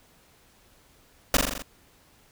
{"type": "noise with echo", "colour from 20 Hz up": "pink", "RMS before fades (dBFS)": -19, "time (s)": [1.34, 1.37], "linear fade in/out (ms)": 2, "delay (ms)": 42, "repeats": 6, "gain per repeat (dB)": -3, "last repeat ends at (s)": 1.622, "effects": ["pink hiss -59 dBFS RMS until 2.31 s"]}